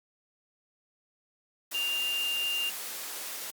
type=tone in noise; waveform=sine; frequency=2797 Hz; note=F7; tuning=2 cents sharp; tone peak=-28 dBFS; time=1.74-2.7 s; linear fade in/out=10 ms; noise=white; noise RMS=-38 dBFS; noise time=1.71-3.51 s; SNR=+7 dB; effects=high-pass 300 Hz 12 dB/octave + Opus 48 kbps